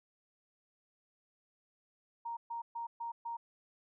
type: tone bursts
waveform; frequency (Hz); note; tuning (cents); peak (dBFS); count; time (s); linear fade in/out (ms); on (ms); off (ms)
sine; 932.3; A#5; 0; -37; 5; 2.25-3.37; 10; 120; 130
effects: none